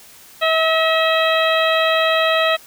harmonic tone with a mistuned harmonic, 645 Hz, E5, 38 cents flat, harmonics 1 / 2 / 3 / 4 / 5 / 6, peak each -17 / -20 / -22 / -23 / -24 / -25 dBFS, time 0.41-2.57 s, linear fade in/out 20 ms, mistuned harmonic 3, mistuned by -15 cents, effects white hiss -44 dBFS RMS until 2.66 s

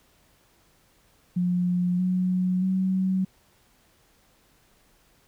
sine tone with pitch steps, 178.4 / 183.2 / 188.14 Hz, F3 / F#3 / F#3, +37 / -17 / +29 cents, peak -21 dBFS, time 1.36-3.25 s, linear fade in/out 10 ms, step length 630 ms, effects pink hiss -62 dBFS RMS until 5.27 s

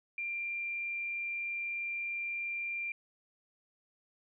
sine tone with frequency modulation, 2379 Hz, D7, 22 cents sharp, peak -34 dBFS, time 0.18-2.92 s, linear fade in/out 2 ms, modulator 59.8 Hz, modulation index 0.31, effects none

